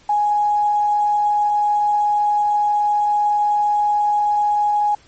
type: tone with quantisation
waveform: sine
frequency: 832 Hz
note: G#5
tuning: 3 cents sharp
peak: -14 dBFS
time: 0.09-4.95 s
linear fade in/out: 5 ms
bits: 7
effects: pink hiss -51 dBFS RMS until 5.07 s + MP3 32 kbps